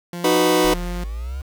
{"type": "tone with pitch glide", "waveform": "sawtooth", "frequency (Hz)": [174.2, 176.53], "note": ["F3", "F3"], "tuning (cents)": [-4, 19], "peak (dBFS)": -24, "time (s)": [0.13, 1.04], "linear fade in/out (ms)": 2, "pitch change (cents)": 23, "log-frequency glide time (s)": [0.61, 0.72]}
{"type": "chord", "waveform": "sawtooth", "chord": "B major", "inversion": "first", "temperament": "just", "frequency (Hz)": [308.7, 370.4, 493.9], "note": ["D#4", "F#4", "B4"], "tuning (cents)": [-14, 2, 0], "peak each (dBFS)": -15, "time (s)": [0.24, 0.74], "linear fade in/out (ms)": 5}
{"type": "linear sweep", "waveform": "sine", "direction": "up", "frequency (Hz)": [31.9, 69.3], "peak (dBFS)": -25, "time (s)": [0.64, 1.42], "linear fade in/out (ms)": 10}
{"effects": ["7-bit"]}